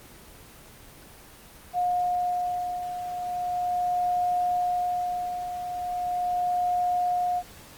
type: beating tone pair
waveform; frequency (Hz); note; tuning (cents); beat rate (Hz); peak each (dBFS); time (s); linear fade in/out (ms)
sine; 716 / 716.39; F5 / F5; +43 / +44; 0.39; -32 / -25; 1.73-7.43; 50
effects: pink hiss -48 dBFS RMS until 7.77 s + Opus 24 kbps